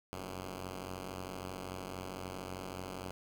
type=tone pair together; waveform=5% pulse; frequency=44.68 / 93.1 Hz; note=F1 / F#2; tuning=+40 / +11 cents; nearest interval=octave + minor second; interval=1271 cents; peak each=-36 / -31 dBFS; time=0.13-3.11 s; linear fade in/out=0 ms; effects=none